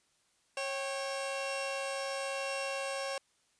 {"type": "tone cluster", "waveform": "sawtooth", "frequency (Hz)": [547, 780, 2734], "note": ["C#5", "G5", "F7"], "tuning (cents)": [-23, -9, -37], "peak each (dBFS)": [-32, -39, -38], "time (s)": [0.57, 3.18], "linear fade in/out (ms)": 2, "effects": ["white hiss -72 dBFS RMS until 3.59 s", "resampled to 22050 Hz"]}